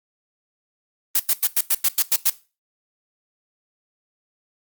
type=noise bursts; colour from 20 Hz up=blue; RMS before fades=-17 dBFS; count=9; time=1.15-2.3 s; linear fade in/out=5 ms; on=46 ms; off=92 ms; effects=noise-tail reverb RT60 0.3 s tail -18 dB re dry + Opus 32 kbps